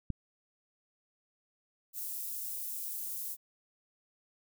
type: click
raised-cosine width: 5 ms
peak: -21 dBFS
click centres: 0.103 s
type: high-pass noise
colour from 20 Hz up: white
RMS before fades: -39 dBFS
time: 1.93-3.37 s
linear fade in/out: 50 ms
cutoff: 11000 Hz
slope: 12 dB/octave
effects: none